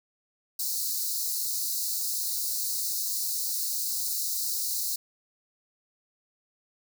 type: high-pass noise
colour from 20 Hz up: white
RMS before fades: -30 dBFS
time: 0.59-4.96 s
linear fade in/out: 5 ms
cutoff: 4000 Hz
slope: 96 dB/octave
effects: none